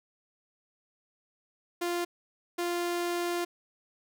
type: tone bursts at uneven times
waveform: sawtooth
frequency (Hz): 348.2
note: F4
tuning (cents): -5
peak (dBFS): -25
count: 2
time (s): 1.81-2.05 / 2.58-3.45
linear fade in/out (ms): 10
effects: none